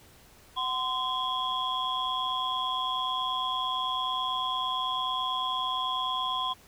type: tone cluster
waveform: sine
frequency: 747 / 1032 / 3239 / 3368 Hz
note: F#5 / C6 / G#7 / G#7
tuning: +16 / -24 / -44 / +24 cents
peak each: -37 / -29 / -35 / -34 dBFS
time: 0.56-6.54 s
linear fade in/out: 20 ms
effects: tanh soft clip ceiling -18 dBFS + pink hiss -56 dBFS RMS until 6.67 s